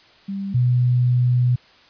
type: tone pair in turn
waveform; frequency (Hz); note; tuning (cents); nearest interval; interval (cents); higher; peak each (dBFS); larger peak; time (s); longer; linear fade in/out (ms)
sine; 196.6 / 123.85; G3 / B2; +5 / +5; minor sixth; 800; first; -24 / -14; second; 0.28-0.54 / 0.54-1.56; second; 10
effects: white hiss -51 dBFS RMS until 1.89 s + resampled to 11025 Hz